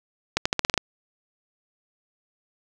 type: accelerating click train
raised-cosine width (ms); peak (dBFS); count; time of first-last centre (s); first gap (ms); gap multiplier
0.2; -3; 8; 0.37-0.777; 85; 0.87
effects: none